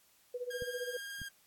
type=tone with tremolo; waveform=sine; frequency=492.1 Hz; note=B4; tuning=6 cents flat; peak=-34 dBFS; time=0.34-0.97 s; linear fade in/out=5 ms; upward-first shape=sine; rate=15 Hz; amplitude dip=85%
type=tone with vibrato; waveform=sawtooth; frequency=1617 Hz; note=G#6; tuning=47 cents flat; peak=-38 dBFS; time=0.5-1.29 s; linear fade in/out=10 ms; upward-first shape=sine; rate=19 Hz; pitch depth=16 cents each way
type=clicks; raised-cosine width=5 ms; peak=-34 dBFS; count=2; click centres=0.622 / 1.217 s
effects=white hiss -67 dBFS RMS until 1.46 s + AAC 64 kbps